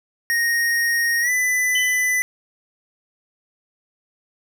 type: tone with pitch glide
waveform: square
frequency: 1864.7 to 1998.5 Hz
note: A#6 to B6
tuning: 0 to +20 cents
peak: -18 dBFS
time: 0.3-2.22 s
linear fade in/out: 0 ms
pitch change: +120 cents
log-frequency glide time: 1.21-1.31 s
type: tone with exponential decay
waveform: sine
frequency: 3015 Hz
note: F#7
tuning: 32 cents sharp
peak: -19 dBFS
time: 1.75-2.16 s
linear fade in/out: 5 ms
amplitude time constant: 88 ms
effects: none